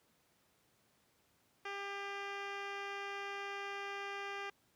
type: tone with low-pass filter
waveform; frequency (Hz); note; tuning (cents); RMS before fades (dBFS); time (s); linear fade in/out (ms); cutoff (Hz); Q
10% pulse; 399.1; G4; +31; -43; 1.65-4.5; 5; 3400; 1.3
effects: pink hiss -73 dBFS RMS until 4.75 s + high-pass 100 Hz 12 dB/octave